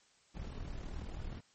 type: noise with amplitude modulation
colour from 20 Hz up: brown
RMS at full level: -40 dBFS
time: 0.34-1.41 s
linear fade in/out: 20 ms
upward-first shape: sine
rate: 38.8 Hz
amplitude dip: 55%
effects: white hiss -68 dBFS RMS until 1.54 s + MP3 32 kbps